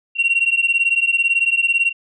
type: beating tone pair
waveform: sine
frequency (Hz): 2737 / 2755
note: F7 / F7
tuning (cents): -36 / -24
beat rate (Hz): 18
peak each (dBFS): -16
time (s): 0.15-1.93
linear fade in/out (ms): 50
effects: tanh soft clip ceiling -9 dBFS